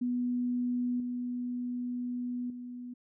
sine tone with level steps, 245.8 Hz, B3, 8 cents flat, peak -28 / -32 / -39 dBFS, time 0.01-2.94 s, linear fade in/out 10 ms, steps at 1 / 2.5 s, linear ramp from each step 2 ms, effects none

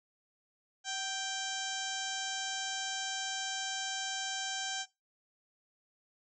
harmonic tone with a mistuned harmonic, 785 Hz, G5, 2 cents sharp, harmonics 1 / 2 / 3 / 4 / 5 / 6 / 7 / 8 / 9 / 10, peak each -42 / -41 / -50 / -41 / -46 / -50 / -46 / -43 / -46 / -53 dBFS, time 0.84-4.86 s, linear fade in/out 50 ms, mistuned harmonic 1, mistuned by -44 cents, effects noise-tail reverb RT60 0.2 s tail -18 dB re dry

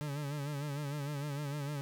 40% pulse tone with vibrato, 144.5 Hz, D3, 28 cents flat, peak -35 dBFS, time 0.01-1.81 s, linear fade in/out 0 ms, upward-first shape sine, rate 6.6 Hz, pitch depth 73 cents each way, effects none

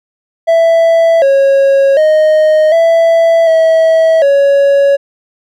triangle tone with pitch steps, 662 / 548 / 620 / 663 / 648 / 559 Hz, E5 / C#5 / D#5 / E5 / E5 / C#5, +7 / -20 / -6 / +10 / -30 / +14 cents, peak -3 dBFS, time 0.47-4.97 s, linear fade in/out 20 ms, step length 750 ms, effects none

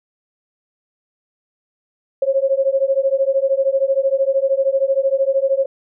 sine beating tone pair, 535 / 548 Hz, C5 / C#5, +38 / -20 cents, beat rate 13 Hz, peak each -17 dBFS, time 2.22-5.66 s, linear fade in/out 5 ms, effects none

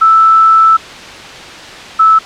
sine tone pair in turn, 1318.5 / 1308.6 Hz, E6 / E6, 0 / -13 cents, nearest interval unison, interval 13 cents, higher first, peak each -3 dBFS, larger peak neither, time 0.01-0.77 / 1.99-2.19 s, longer first, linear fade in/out 10 ms, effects white hiss -28 dBFS RMS until 2.25 s + low-pass 4000 Hz 12 dB/octave

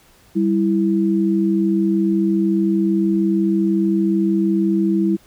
sine tone pair together, 196 / 329.6 Hz, G3 / E4, 0 / 0 cents, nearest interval major sixth, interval 900 cents, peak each -17 dBFS, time 0.35-5.17 s, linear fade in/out 20 ms, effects pink hiss -52 dBFS RMS until 5.26 s

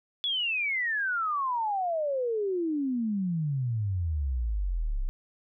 sine exponential sweep, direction down, 3451 to 30.72 Hz, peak -26 dBFS, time 0.24-5.09 s, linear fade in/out 0 ms, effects none

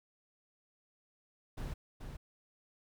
brown noise with echo, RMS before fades -40 dBFS, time 1.57-1.74 s, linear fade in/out 10 ms, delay 430 ms, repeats 1, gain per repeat -5 dB, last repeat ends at 2.17 s, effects none

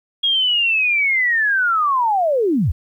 sine linear sweep, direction down, 3298 to 55.6 Hz, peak -14 dBFS, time 0.23-2.72 s, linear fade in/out 10 ms, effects 9-bit

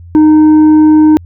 triangle tone with tanh clipping, 308.1 Hz, D#4, 17 cents flat, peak -3 dBFS, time 0.15-1.17 s, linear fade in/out 0 ms, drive 9 dB, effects added 86 Hz sine -29 dBFS peak until 1.25 s

